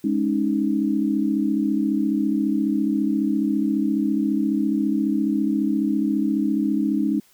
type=chord; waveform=sine; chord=Ab suspended fourth; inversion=none; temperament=just; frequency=207.7 / 276.9 / 311.5 Hz; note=Ab3 / Db4 / Eb4; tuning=0 / -2 / +2 cents; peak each=-23 dBFS; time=0.04-7.2 s; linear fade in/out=5 ms; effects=white hiss -57 dBFS RMS until 7.33 s